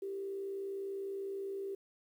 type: tone with frequency modulation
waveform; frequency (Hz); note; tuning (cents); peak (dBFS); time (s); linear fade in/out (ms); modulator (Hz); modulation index
sine; 392; G4; 0; -37; 0.02-1.75; 5; 60.2; 0.34
effects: 11-bit